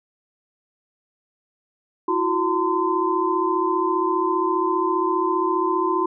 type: tone cluster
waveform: sine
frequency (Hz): 330.9 / 365.9 / 909 / 1027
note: E4 / F#4 / A#5 / C6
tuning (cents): +7 / -19 / -44 / -33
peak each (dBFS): -25 / -23 / -28 / -22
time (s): 2.08-6.06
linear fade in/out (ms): 5
effects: none